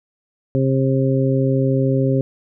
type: harmonic tone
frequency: 133.4 Hz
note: C3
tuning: 34 cents sharp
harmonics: 1 / 2 / 3 / 4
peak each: -17 / -20 / -22 / -23 dBFS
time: 0.55-2.21 s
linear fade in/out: 0 ms
effects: none